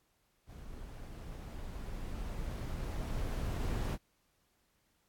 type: noise with level ramp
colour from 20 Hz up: brown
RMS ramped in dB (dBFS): -48 to -33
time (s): 0.46-3.98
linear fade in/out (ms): 50
effects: pink hiss -75 dBFS RMS until 5.08 s + AAC 64 kbps

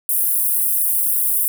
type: high-pass noise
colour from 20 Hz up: pink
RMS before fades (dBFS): -18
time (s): 0.09-1.48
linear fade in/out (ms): 0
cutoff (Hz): 9900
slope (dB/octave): 48
effects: none

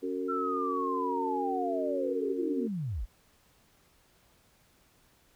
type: chord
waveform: sine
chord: F# major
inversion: second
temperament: equal with one note detuned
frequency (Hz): 277.2 / 370 / 455.8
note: C#4 / F#4 / A#4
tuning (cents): 0 / 0 / -39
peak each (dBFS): -35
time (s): 0.02-2.68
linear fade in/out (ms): 20
type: linear sweep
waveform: sine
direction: down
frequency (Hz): 1360 to 34.42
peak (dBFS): -31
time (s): 0.28-3.06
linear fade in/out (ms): 20
effects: pink hiss -65 dBFS RMS until 5.35 s

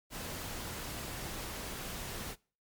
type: noise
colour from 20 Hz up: pink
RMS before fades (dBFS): -41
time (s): 0.1-2.36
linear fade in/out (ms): 50
effects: noise-tail reverb RT60 0.4 s tail -24 dB re dry + MP3 96 kbps

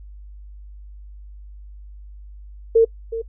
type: tone with echo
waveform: sine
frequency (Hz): 454.4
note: A#4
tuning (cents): -44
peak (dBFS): -9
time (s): 2.75-2.85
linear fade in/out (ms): 10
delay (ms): 370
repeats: 1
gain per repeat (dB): -13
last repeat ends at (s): 3.22
effects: noise-tail reverb RT60 0.1 s tail -24 dB re dry + added 50 Hz sine -37 dBFS peak until 3.28 s

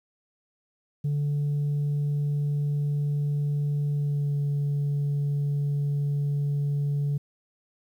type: tone with pitch glide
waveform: sine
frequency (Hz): 145.4 to 143.56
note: D3 to D3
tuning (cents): -17 to -39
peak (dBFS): -21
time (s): 1.04-7.18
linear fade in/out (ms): 10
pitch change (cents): -22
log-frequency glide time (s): 3.9-4.36
effects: tanh soft clip ceiling -22 dBFS + 10-bit

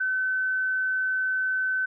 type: tone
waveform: sine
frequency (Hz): 1522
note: F#6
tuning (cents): +48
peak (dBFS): -23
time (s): 0-1.86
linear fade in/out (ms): 10
effects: none

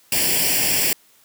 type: noise with comb filter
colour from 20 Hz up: white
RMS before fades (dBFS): -19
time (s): 0.12-0.93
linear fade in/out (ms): 2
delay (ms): 0.39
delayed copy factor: +0.8
effects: white hiss -55 dBFS RMS until 1.24 s + high-pass 100 Hz 12 dB/octave

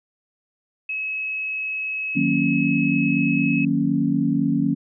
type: tone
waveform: sine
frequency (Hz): 2571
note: E7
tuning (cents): -44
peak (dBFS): -24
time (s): 0.89-3.65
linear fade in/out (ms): 5
type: chord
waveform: sine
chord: D# minor seventh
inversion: none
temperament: equal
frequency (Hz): 155.56 / 185 / 233.1 / 277.2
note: D#3 / F#3 / A#3 / C#4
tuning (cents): 0 / 0 / 0 / 0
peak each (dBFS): -25 / -25 / -23 / -21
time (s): 2.15-4.75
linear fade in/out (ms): 20
effects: none

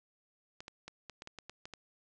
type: clicks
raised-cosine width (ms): 0.2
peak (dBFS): -28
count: 10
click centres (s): 0.605 / 0.681 / 0.88 / 1.097 / 1.221 / 1.274 / 1.387 / 1.496 / 1.655 / 1.737
effects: resampled to 22050 Hz

